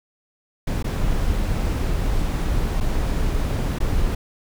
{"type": "noise with dropouts", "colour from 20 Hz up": "brown", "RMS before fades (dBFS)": -21, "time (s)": [0.67, 4.15], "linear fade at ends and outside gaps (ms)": 5, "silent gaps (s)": [[0.827, 0.842], [2.803, 2.807], [3.787, 3.802]], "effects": []}